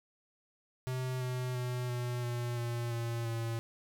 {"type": "tone with pitch steps", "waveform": "square", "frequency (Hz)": [128.3, 126.31, 124.36, 122.44, 120.54, 118.68, 116.84, 115.03], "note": ["C3", "B2", "B2", "B2", "B2", "A#2", "A#2", "A#2"], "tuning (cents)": [-34, 39, 12, -15, -42, 31, 4, -23], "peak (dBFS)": -34, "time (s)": [0.87, 3.59], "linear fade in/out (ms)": 0, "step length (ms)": 340, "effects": []}